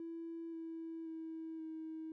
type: tone with pitch steps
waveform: triangle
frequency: 331.7 / 327.3 / 323 / 318.7 Hz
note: E4 / E4 / E4 / D#4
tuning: +11 / -12 / -35 / +42 cents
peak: -39 dBFS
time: 0-2.12 s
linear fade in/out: 2 ms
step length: 530 ms
effects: tanh soft clip ceiling -40 dBFS